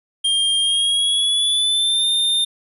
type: tone with pitch glide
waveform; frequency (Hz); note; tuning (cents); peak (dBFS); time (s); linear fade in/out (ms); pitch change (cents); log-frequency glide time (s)
square; 3206 to 3619; G7 to A7; +38 to +48; -16; 0.24-2.45; 10; +210; 0.6-2.08
effects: resampled to 32000 Hz